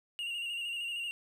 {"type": "tone with vibrato", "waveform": "triangle", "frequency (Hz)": 2808, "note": "F7", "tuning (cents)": 9, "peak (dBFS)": -33, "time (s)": [0.19, 1.11], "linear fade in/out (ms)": 0, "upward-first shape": "square", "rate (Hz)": 13, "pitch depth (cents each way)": 33, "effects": []}